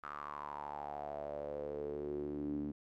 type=tone with band-pass filter sweep; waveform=sawtooth; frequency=73.2 Hz; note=D2; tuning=5 cents flat; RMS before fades=-42 dBFS; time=0.03-2.72 s; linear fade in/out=10 ms; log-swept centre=1300 to 260 Hz; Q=6.9; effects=none